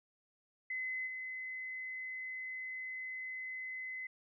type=tone with level steps; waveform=sine; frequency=2036 Hz; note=C7; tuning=48 cents flat; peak=-36 / -40 dBFS; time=0.7-4.07 s; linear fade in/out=5 ms; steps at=1.06 s; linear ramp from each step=20 ms; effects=none